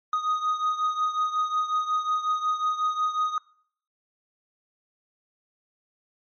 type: beating tone pair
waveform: triangle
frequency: 1244.5 / 1250 Hz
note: D#6 / D#6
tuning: 0 / +8 cents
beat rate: 5.5 Hz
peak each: -23 / -27 dBFS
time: 0.13-3.38 s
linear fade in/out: 2 ms
effects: noise-tail reverb RT60 0.6 s tail -22 dB re dry + MP3 32 kbps